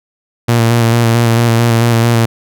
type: tone with vibrato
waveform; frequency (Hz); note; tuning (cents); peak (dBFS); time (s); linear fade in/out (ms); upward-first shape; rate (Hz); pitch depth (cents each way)
sawtooth; 116.5; A#2; -1; -4; 0.48-2.26; 10; square; 4.5; 24
effects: none